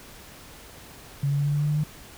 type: tone with pitch steps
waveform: sine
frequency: 140.5 / 141.97 / 143.45 / 144.95 / 146.47 / 148 / 149.54 / 151.11 Hz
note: C#3 / C#3 / D3 / D3 / D3 / D3 / D3 / D3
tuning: +24 / +42 / -40 / -22 / -4 / +14 / +32 / +50 cents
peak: -21 dBFS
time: 1.23-1.838 s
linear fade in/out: 5 ms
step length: 76 ms
effects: pink hiss -46 dBFS RMS until 2.17 s